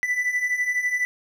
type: beating tone pair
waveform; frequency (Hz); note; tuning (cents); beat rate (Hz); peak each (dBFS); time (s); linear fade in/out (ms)
triangle; 1975.5 / 1987.5; B6 / B6; 0 / +10; 12; -26 / -21; 0.03-1.05; 0
effects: none